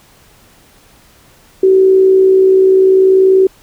sine tone with amplitude modulation, 380 Hz, F#4, 46 cents sharp, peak -3 dBFS, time 1.63-3.47 s, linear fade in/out 5 ms, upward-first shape sine, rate 60.5 Hz, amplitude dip 35%, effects pink hiss -46 dBFS RMS until 3.62 s

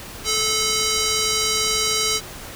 square tone with band-pass filter, 434.7 Hz, A4, 21 cents flat, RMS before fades -21 dBFS, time 0.24-2.21 s, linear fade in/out 50 ms, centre 5600 Hz, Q 1.4, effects pink hiss -36 dBFS RMS until 2.55 s

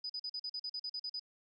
sine tone bursts, 4978 Hz, D#8, in tune, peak -37 dBFS, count 12, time 0.04-1.196 s, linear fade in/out 5 ms, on 56 ms, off 44 ms, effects none

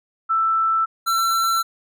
sine / square tone pair in turn, 1326 / 1346.1 Hz, E6 / E6, +10 / +36 cents, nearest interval unison, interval 26 cents, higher second, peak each -16 / -18 dBFS, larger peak first, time 0.29-0.86 / 1.06-1.63 s, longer neither, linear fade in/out 20 ms, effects none

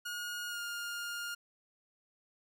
sawtooth tone with pitch glide, 1437 to 1413.1 Hz, F6 to F6, +49 to +20 cents, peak -34 dBFS, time 0.05-1.35 s, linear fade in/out 10 ms, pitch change -29 cents, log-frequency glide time 0.49-0.6 s, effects none

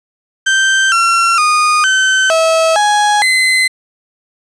35% pulse tone with pitch steps, 1561 / 1361 / 1229 / 1535 / 649 / 833 / 2046 Hz, G6 / F6 / D#6 / G6 / E5 / G#5 / C7, -8 / -45 / -22 / -37 / -27 / +5 / -39 cents, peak -7 dBFS, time 0.46-3.68 s, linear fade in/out 10 ms, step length 460 ms, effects resampled to 22050 Hz + 7-bit

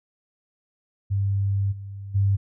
sine tone with level steps, 99 Hz, G2, 18 cents sharp, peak -20 / -33 / -17 dBFS, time 1.1-2.37 s, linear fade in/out 20 ms, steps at 1.71 / 2.14 s, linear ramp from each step 20 ms, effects none

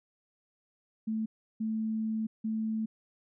sine tone bursts at uneven times, 220 Hz, A3, in tune, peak -29 dBFS, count 3, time 1.07-1.26 / 1.6-2.27 / 2.44-2.86 s, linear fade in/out 10 ms, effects none

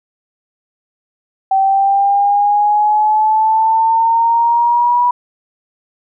sine exponential sweep, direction up, 770 to 977 Hz, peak -9 dBFS, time 1.51-5.11 s, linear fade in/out 5 ms, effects none

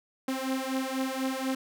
sawtooth beating tone pair, 261.6 / 265.7 Hz, C4 / C4, 0 / +27 cents, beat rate 4.1 Hz, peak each -28 dBFS, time 0.28-1.55 s, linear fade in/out 5 ms, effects none

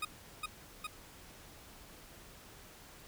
20% pulse tone with echo, 1244.5 Hz, D#6, in tune, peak -29 dBFS, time 0.02-0.05 s, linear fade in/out 5 ms, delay 410 ms, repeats 2, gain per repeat -2 dB, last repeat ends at 0.87 s, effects pink hiss -55 dBFS RMS until 3.07 s

